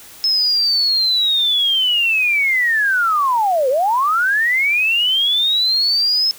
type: linear two-way sweep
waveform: sine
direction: down then up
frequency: 5220 to 493.9 to 5220 Hz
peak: -13 dBFS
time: 0.24-6.31 s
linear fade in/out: 0 ms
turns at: 3.69 s
effects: white hiss -40 dBFS RMS until 6.38 s